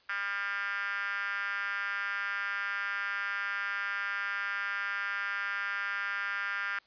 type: tone with high-pass filter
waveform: 5% pulse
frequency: 200 Hz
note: G3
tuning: 35 cents sharp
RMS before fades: -34 dBFS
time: 0.09-6.79 s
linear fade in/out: 5 ms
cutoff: 1500 Hz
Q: 4.6
effects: white hiss -64 dBFS RMS until 6.86 s + resampled to 11025 Hz